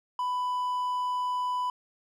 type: tone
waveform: triangle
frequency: 995 Hz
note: B5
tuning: 13 cents sharp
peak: -25 dBFS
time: 0.19-1.7 s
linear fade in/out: 2 ms
effects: none